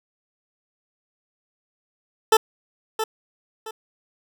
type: tone with echo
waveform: 20% pulse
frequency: 440 Hz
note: A4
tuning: in tune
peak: -7 dBFS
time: 2.32-2.37 s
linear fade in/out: 5 ms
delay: 670 ms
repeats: 2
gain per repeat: -10 dB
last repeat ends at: 3.71 s
effects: none